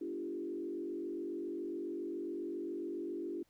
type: tone with frequency modulation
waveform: sine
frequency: 341.1 Hz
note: F4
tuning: 41 cents flat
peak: -37 dBFS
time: 0.01-3.43 s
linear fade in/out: 5 ms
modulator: 47.3 Hz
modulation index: 1.2
effects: pink hiss -74 dBFS RMS until 3.49 s